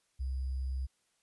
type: tone with sample-and-hold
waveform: sine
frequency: 65.41 Hz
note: C2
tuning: in tune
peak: -32 dBFS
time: 0.19-0.87 s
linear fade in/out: 20 ms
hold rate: 4900 Hz
effects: white hiss -75 dBFS RMS until 1.22 s + resampled to 24000 Hz

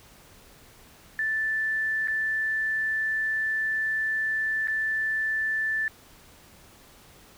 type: tone with dropouts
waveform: sine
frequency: 1760 Hz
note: A6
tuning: in tune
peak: -24 dBFS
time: 1.19-5.88 s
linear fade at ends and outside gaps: 1 ms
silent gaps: 2.074-2.082 / 4.673-4.682 s
effects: pink hiss -53 dBFS RMS until 7.37 s

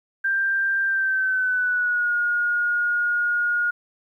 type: tone with pitch glide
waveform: sine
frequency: 1582 to 1434 Hz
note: G6 to F6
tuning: +15 to +45 cents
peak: -19 dBFS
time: 0.24-3.71 s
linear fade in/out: 10 ms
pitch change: -170 cents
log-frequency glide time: 0.86-2.14 s
effects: 10-bit

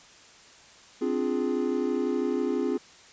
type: chord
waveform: triangle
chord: D half-diminished seventh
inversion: third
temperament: equal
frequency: 261.6 / 293.7 / 349.2 / 415.3 Hz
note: C4 / D4 / F4 / Ab4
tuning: 0 / 0 / 0 / 0 cents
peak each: -27 / -31 / -28 / -28 dBFS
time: 1.01-2.78 s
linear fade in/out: 10 ms
effects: white hiss -52 dBFS RMS until 3.12 s + resampled to 16000 Hz

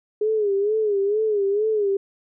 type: tone with vibrato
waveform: sine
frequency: 415.3 Hz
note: G#4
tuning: in tune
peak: -18 dBFS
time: 0.21-1.97 s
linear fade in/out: 5 ms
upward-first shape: sine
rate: 2.2 Hz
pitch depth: 98 cents each way
effects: none

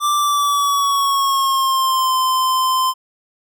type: tone with pitch glide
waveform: square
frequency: 1176 to 1035.7 Hz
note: D6 to C6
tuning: +2 to -18 cents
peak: -15 dBFS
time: 0-2.94 s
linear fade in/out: 50 ms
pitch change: -220 cents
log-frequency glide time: 0.16-2.14 s
effects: none

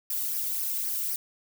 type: noise with flanger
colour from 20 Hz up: violet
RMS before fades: -30 dBFS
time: 0.1-1.16 s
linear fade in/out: 2 ms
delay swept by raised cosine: 0.26 to 1.26 ms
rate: 3.9 Hz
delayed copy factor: -0.65
effects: none

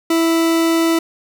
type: tone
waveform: 40% pulse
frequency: 329.6 Hz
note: E4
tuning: in tune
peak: -12 dBFS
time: 0.1-0.99 s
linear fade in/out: 5 ms
effects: none

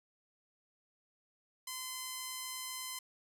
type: tone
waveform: 5% pulse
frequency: 1028 Hz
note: C6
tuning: 31 cents flat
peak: -28 dBFS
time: 1.67-2.99 s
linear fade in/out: 5 ms
effects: none

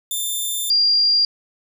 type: tone pair in turn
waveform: 10% pulse / sine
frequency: 3568 / 4783 Hz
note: A7 / D8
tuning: +23 / +31 cents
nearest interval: perfect fourth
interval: 508 cents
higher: second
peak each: -14 / -13 dBFS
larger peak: second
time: 0.11-0.7 / 0.7-1.25 s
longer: first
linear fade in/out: 2 ms
effects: none

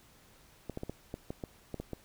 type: clicks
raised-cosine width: 2 ms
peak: -24 dBFS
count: 10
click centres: 0.697 / 0.774 / 0.834 / 0.896 / 1.141 / 1.305 / 1.438 / 1.743 / 1.8 / 1.933 s
effects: pink hiss -61 dBFS RMS until 2.04 s

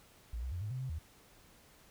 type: tone with pitch steps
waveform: sine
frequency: 57.7 / 64.1 / 87.8 / 105.3 / 128.5 / 131 / 78.5 Hz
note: A#1 / C2 / F2 / G#2 / C3 / C3 / D#2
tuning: -17 / -35 / +10 / +24 / -31 / +2 / +16 cents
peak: -36 dBFS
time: 0.33-0.988 s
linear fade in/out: 5 ms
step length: 94 ms
effects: pink hiss -62 dBFS RMS until 1.9 s

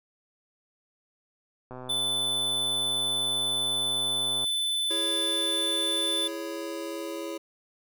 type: click train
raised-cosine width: 1 ms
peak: -27 dBFS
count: 348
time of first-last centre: 1.71-4.442 s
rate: 127 Hz
type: tone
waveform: square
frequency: 3512 Hz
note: A7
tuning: 4 cents flat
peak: -26 dBFS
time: 1.89-6.28 s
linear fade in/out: 10 ms
type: chord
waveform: square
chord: C# minor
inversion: first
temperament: just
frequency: 332.6 / 415.8 / 554.4 Hz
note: E4 / G#4 / C#5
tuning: +16 / +2 / 0 cents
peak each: -36 / -40 / -38 dBFS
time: 4.9-7.38 s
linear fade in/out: 10 ms
effects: none

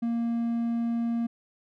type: tone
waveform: triangle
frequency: 233.1 Hz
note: A#3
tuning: in tune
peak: -23 dBFS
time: 0.02-1.27 s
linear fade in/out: 10 ms
effects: none

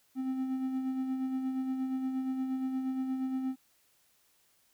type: tone with tremolo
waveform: triangle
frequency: 261.6 Hz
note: C4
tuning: in tune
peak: -27 dBFS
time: 0.15-3.56 s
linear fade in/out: 50 ms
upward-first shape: sine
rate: 8.5 Hz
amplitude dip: 40%
effects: white hiss -69 dBFS RMS until 4.73 s

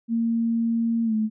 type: tone with pitch glide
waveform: sine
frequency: 230 to 217.1 Hz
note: A#3 to A3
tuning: -23 to -23 cents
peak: -20 dBFS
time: 0.08-1.3 s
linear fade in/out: 50 ms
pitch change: -100 cents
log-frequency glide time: 1.04-1.14 s
effects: none

